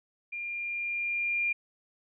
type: tone with level ramp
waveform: sine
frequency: 2400 Hz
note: D7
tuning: 37 cents sharp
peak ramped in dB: -34 to -25 dBFS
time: 0.32-1.53 s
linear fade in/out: 10 ms
effects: none